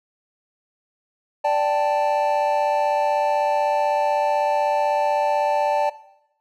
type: chord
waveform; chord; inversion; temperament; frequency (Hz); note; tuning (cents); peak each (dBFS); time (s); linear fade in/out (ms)
triangle; D suspended fourth; none; equal; 587.3 / 784 / 880; D5 / G5 / A5; 0 / 0 / 0; -19 / -22 / -19; 1.44-5.9; 10
effects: noise-tail reverb RT60 0.8 s tail -17 dB re dry